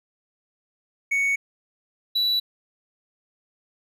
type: tone pair in turn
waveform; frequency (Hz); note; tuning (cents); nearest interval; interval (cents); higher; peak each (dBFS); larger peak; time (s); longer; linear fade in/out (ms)
triangle; 2225 / 3942; C#7 / B7; +6 / -4; minor seventh; 990; second; -18; neither; 1.11-1.36 / 2.15-2.4; neither; 10
effects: none